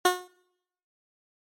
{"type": "tone with exponential decay", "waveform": "15% pulse", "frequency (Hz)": 362, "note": "F#4", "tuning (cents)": -38, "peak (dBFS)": -9, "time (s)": [0.05, 0.28], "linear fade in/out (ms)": 5, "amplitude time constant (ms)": 49, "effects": ["noise-tail reverb RT60 0.8 s tail -24 dB re dry", "MP3 64 kbps"]}